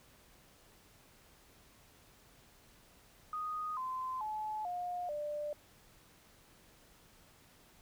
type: tone with pitch steps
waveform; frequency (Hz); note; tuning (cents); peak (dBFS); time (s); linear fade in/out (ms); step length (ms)
sine; 1242 / 1032.4 / 858.2 / 713.3 / 593; D#6 / C6 / A5 / F5 / D5; -3 / -23 / -43 / +36 / +17; -36; 3.33-5.53; 2; 440
effects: pink hiss -63 dBFS RMS until 7.81 s